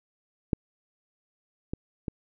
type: clicks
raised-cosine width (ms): 3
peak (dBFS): -10 / -18 / -18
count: 3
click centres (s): 0.532 / 1.735 / 2.082
effects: none